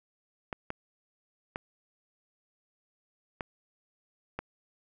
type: clicks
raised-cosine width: 0.5 ms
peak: -19 dBFS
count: 5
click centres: 0.528 / 0.704 / 1.559 / 3.408 / 4.39 s
effects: none